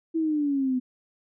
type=exponential sweep; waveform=sine; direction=down; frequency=329.6 to 250 Hz; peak=-22 dBFS; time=0.14-0.8 s; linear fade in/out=20 ms; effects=none